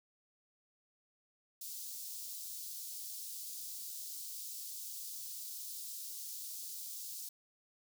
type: high-pass noise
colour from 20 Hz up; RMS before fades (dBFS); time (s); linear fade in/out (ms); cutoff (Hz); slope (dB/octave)
white; -45; 1.61-7.29; 5; 4300; 24
effects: none